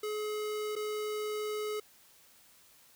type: tone with dropouts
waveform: square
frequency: 424.4 Hz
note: G#4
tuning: 38 cents sharp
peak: -34 dBFS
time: 0.03-1.8 s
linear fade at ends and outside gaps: 5 ms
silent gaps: 0.755-0.762 s
effects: white hiss -61 dBFS RMS until 2.95 s